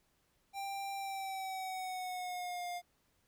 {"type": "tone with pitch glide", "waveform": "square", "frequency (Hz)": [789, 707], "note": ["G5", "F5"], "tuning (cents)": [11, 21], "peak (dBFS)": -39, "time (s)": [0.53, 2.82], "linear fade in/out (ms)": 50, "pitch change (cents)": -190, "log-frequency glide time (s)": [0.95, 2.67], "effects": ["pink hiss -75 dBFS RMS until 3.27 s"]}